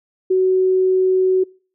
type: tone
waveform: sine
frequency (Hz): 373.8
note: F#4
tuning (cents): +18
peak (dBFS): -12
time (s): 0.3-1.44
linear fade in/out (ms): 10
effects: noise-tail reverb RT60 0.4 s tail -25 dB re dry